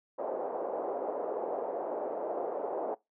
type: band-pass noise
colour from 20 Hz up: pink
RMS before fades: -35 dBFS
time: 0.18-2.95 s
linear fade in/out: 10 ms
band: 430 to 730 Hz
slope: 24 dB/octave
effects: noise-tail reverb RT60 0.2 s tail -23 dB re dry